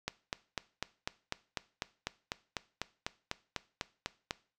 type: click train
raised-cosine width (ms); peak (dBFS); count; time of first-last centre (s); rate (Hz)
0.2; -16; 18; 0.08-4.309; 4.02
effects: noise-tail reverb RT60 0.4 s tail -19 dB re dry